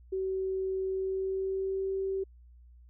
sine tone with pitch glide, 380 to 385.5 Hz, F#4 to G4, +46 to -29 cents, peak -29 dBFS, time 0.12-2.24 s, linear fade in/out 10 ms, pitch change +25 cents, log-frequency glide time 0.86-1.9 s, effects added 60 Hz sine -52 dBFS peak until 2.89 s

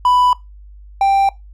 triangle tone pair in turn, 992 / 787.4 Hz, B5 / G5, +7 / +8 cents, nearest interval major third, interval 399 cents, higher first, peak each -8 dBFS, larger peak neither, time 0.05-0.33 / 1.01-1.29 s, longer neither, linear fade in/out 2 ms, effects noise-tail reverb RT60 0.2 s tail -21 dB re dry + added 50 Hz sine -36 dBFS peak until 1.53 s

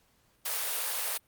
white high-pass noise, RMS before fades -32 dBFS, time 0.45-1.18 s, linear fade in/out 10 ms, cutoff 440 Hz, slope 96 dB/octave, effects pink hiss -68 dBFS RMS until 1.27 s + Opus 48 kbps

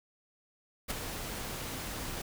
pink noise with ADSR envelope, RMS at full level -31 dBFS, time 0.88-2.22 s, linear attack 27 ms, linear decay 12 ms, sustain -8 dB, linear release 7 ms, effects none

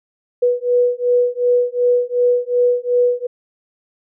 sine beating tone pair, 488.4 / 491.1 Hz, B4 / B4, -19 / -10 cents, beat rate 2.7 Hz, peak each -16 dBFS, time 0.42-3.27 s, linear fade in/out 10 ms, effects none

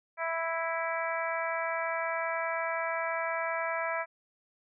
harmonic tone, 329.6 Hz, E4, in tune, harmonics 2 / 3 / 4 / 5 / 6 / 7, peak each -34 / -36 / -37 / -38 / -39 / -39 dBFS, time 0.17-4.06 s, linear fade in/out 50 ms, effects none

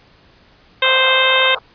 harmonic tone, 523 Hz, C5, 1 cent flat, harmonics 1 / 2 / 3 / 4 / 5 / 6 / 7, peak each -19 / -19 / -19 / -19 / -19 / -19 / -19 dBFS, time 0.82-1.55 s, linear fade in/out 5 ms
white band-pass noise, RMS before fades -29 dBFS, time 0.84-1.59 s, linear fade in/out 5 ms, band 440 to 1400 Hz, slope 96 dB/octave
effects pink hiss -50 dBFS RMS until 1.74 s + resampled to 11025 Hz

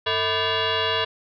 sine tone with frequency modulation, 1189 Hz, D6, 21 cents sharp, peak -20 dBFS, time 0.06-1.05 s, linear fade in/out 10 ms, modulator 546 Hz, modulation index 4.8, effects none

